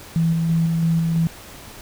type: tone with tremolo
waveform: sine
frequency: 164.81 Hz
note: E3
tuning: in tune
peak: -15 dBFS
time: 0.16-1.27 s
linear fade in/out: 0 ms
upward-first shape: square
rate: 3 Hz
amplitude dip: 25%
effects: pink hiss -40 dBFS RMS until 1.81 s